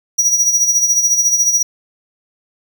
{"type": "tone with tremolo", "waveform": "square", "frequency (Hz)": 5790, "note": "F#8", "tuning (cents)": -38, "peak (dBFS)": -9, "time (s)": [0.18, 1.63], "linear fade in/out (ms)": 10, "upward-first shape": "sine", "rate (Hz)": 14, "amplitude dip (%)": 60, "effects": ["8-bit"]}